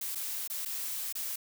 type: noise with dropouts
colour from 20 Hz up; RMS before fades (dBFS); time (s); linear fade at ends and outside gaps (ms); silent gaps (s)
blue; -36; 0.01-1.36; 5; 0.15-0.155 / 0.477-0.499 / 0.651-0.657 / 1.126-1.152
effects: none